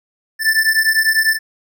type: beating tone pair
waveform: square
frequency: 1760 / 1770 Hz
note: A6 / A6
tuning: 0 / +10 cents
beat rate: 10 Hz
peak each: -16 dBFS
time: 0.39-1.39 s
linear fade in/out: 50 ms
effects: none